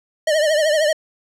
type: tone with vibrato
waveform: square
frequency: 614 Hz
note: D#5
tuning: 23 cents flat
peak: -15 dBFS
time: 0.27-0.93 s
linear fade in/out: 5 ms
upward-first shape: triangle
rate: 13 Hz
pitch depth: 100 cents each way
effects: low-pass 9000 Hz 12 dB/octave